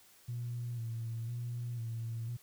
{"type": "tone with vibrato", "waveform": "sine", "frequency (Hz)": 117.4, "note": "A#2", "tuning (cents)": 13, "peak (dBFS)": -35, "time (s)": [0.28, 2.37], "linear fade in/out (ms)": 10, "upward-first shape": "square", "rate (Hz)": 1, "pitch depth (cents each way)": 41, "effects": ["tanh soft clip ceiling -31 dBFS", "white hiss -62 dBFS RMS until 2.42 s"]}